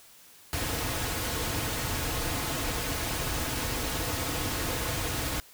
pink noise with comb filter, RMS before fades -31 dBFS, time 0.53-5.4 s, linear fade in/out 0 ms, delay 5.1 ms, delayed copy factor -0.5, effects white hiss -54 dBFS RMS until 5.53 s

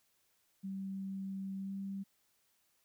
sine tone with pitch glide, 193.3 to 195.66 Hz, G3 to G3, -24 to -3 cents, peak -38 dBFS, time 0.63-2.04 s, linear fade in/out 20 ms, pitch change +21 cents, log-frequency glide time 1.6-1.73 s, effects white hiss -75 dBFS RMS until 2.84 s

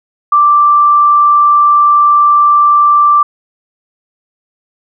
sine tone, 1174.7 Hz, D6, in tune, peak -4 dBFS, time 0.32-3.23 s, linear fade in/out 5 ms, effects none

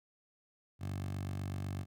10% pulse tone with high-pass filter, 48 Hz, G1, 36 cents flat, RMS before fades -39 dBFS, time 0.79-1.86 s, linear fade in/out 50 ms, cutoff 99 Hz, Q 3.6, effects none

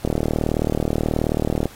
click train, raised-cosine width 2 ms, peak -6 dBFS, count 63, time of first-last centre 0.05-1.656 s, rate 38.6 Hz, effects pink hiss -44 dBFS RMS until 1.75 s + AAC 48 kbps

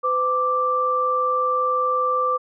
sine tone pair together, 507.2 / 1174.7 Hz, B4 / D6, +46 / 0 cents, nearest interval octave + minor third, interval 1454 cents, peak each -24 / -19 dBFS, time 0.03-2.38 s, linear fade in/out 20 ms, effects none

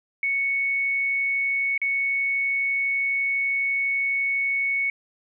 sine tone with dropouts, 2217 Hz, C#7, in tune, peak -21 dBFS, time 0.23-4.9 s, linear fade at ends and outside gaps 2 ms, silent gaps 1.778-1.816 s, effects none

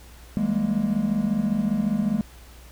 triangle tone cluster, 161.4 / 193.4 / 208.1 / 233.3 Hz, E3 / G3 / G#3 / A#3, -36 / -23 / +4 / +2 cents, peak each -30 / -27 / -21 / -25 dBFS, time 0.37-2.21 s, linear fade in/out 0 ms, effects added 60 Hz sine -45 dBFS peak until 2.71 s + pink hiss -50 dBFS RMS until 2.71 s

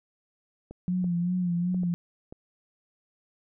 clicks, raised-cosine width 2 ms, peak -28 dBFS, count 5, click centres 0.71 / 1.043 / 1.745 / 1.834 / 2.325 s
sine tone with vibrato, 177.2 Hz, F3, 25 cents sharp, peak -24 dBFS, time 0.88-1.94 s, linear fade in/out 0 ms, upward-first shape sine, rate 2.6 Hz, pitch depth 53 cents each way
effects none

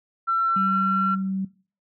sine tone with pitch glide, 1348 to 1360.5 Hz, E6 to F6, +38 to -46 cents, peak -19 dBFS, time 0.27-1.16 s, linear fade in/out 20 ms, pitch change +16 cents, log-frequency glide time 0.61-0.74 s
sine tone, 191.6 Hz, G3, 39 cents flat, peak -24 dBFS, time 0.56-1.45 s, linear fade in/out 5 ms
effects noise-tail reverb RT60 0.4 s tail -19 dB re dry + tanh soft clip ceiling -11 dBFS

